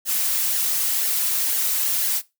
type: noise with flanger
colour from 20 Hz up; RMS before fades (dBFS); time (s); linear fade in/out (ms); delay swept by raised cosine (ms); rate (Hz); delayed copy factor
blue; -22; 0.05-2.22; 50; 0.8 to 5.3; 2; -0.5
effects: noise-tail reverb RT60 0.2 s tail -17 dB re dry